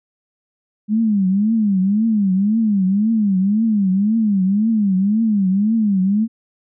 sine tone with vibrato, 205.5 Hz, G#3, 18 cents flat, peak -13 dBFS, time 0.88-6.28 s, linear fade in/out 50 ms, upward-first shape triangle, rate 1.9 Hz, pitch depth 200 cents each way, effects none

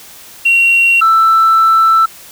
sine tone pair in turn, 2743 / 1327.1 Hz, F7 / E6, -32 / +11 cents, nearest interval octave + minor second, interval 1257 cents, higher first, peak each -5 / -4 dBFS, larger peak second, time 0.45-1.01 / 1.01-2.06 s, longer second, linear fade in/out 10 ms, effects tanh soft clip ceiling -3 dBFS + white hiss -36 dBFS RMS until 2.31 s

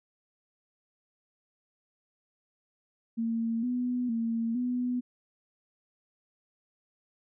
sine tone with pitch steps, 228.4 / 247.4 / 228.9 / 247.5 Hz, A#3 / B3 / A#3 / B3, -35 / +3 / -31 / +4 cents, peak -27 dBFS, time 3.17-5.01 s, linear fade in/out 20 ms, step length 460 ms, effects none

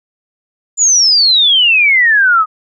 sine exponential sweep, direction down, 7150 to 1236 Hz, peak -6 dBFS, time 0.77-2.46 s, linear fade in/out 50 ms, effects none

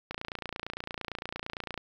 click train, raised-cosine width 0.3 ms, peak -19 dBFS, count 49, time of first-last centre 0.11-1.777 s, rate 28.8 Hz, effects 9-bit

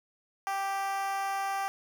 10% pulse tone with high-pass filter, 392 Hz, G4, in tune, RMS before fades -32 dBFS, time 0.47-1.68 s, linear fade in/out 0 ms, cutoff 860 Hz, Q 5.9, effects none

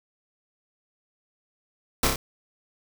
pink noise with echo, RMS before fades -21 dBFS, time 2.03-2.07 s, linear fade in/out 2 ms, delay 30 ms, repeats 3, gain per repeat -3 dB, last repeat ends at 2.16 s, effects none

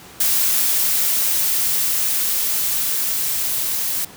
blue noise with level ramp, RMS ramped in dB -17 to -22 dBFS, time 0.2-4.05 s, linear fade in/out 5 ms, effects pink hiss -41 dBFS RMS until 4.16 s + high-pass 80 Hz 12 dB/octave

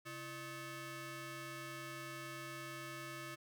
15% pulse ring-modulated tone, 469.1 Hz, A#4, 11 cents sharp, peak -36 dBFS, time 0.05-3.36 s, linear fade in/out 20 ms, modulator 804 Hz, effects none

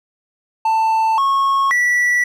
triangle tone with pitch steps, 888 / 1095 / 1954 Hz, A5 / C#6 / B6, +16 / -22 / -19 cents, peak -11 dBFS, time 0.65-2.24 s, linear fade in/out 5 ms, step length 530 ms, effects none

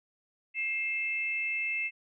sine tone pair together, 2125 / 2637 Hz, C7 / E7, +26 / 0 cents, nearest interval major third, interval 374 cents, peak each -33 / -31 dBFS, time 0.54-1.91 s, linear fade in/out 50 ms, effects none

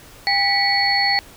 sine tone cluster, 800 / 1960 / 2236 / 4406 Hz, G5 / B6 / C#7 / C#8, +35 / -14 / +14 / -11 cents, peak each -21 / -20 / -26 / -19 dBFS, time 0.27-1.19 s, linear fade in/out 0 ms, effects pink hiss -44 dBFS RMS until 1.36 s

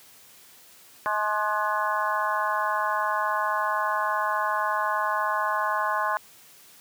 harmonic tone with a mistuned harmonic, 211.8 Hz, G#3, 34 cents sharp, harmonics 3 / 4 / 5 / 6 / 7 / 8, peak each -32 / -30 / -26 / -35 / -31 / -34 dBFS, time 1.06-6.17 s, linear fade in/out 0 ms, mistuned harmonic 6, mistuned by -80 cents, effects white hiss -52 dBFS RMS until 6.8 s + high-pass 80 Hz 12 dB/octave

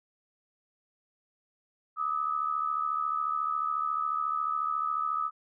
sine tone pair together, 1203.9 / 1278 Hz, D6 / D#6, +43 / +46 cents, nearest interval minor second, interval 103 cents, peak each -32 / -29 dBFS, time 1.96-5.31 s, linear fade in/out 50 ms, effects none

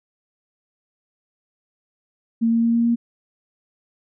sine tone with pitch steps, 228.9 / 230.4 / 231.8 / 233.3 / 234.8 Hz, A#3 / A#3 / A#3 / A#3 / A#3, -31 / -20 / -10 / +2 / +13 cents, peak -15 dBFS, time 2.41-2.96 s, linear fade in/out 20 ms, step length 110 ms, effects none

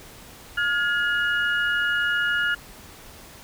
sine tone cluster, 1420 / 1687 / 2886 Hz, F6 / G#6 / F#7, +28 / +27 / -44 cents, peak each -22 / -26 / -30 dBFS, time 0.57-2.55 s, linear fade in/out 10 ms, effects pink hiss -45 dBFS RMS until 3.43 s

